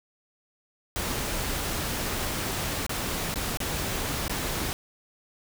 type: noise with dropouts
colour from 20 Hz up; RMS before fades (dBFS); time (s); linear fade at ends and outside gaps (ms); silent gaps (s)
pink; -30; 0.96-4.73; 0; 2.865-2.894 / 3.341-3.358 / 3.572-3.603 / 4.28-4.296
effects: none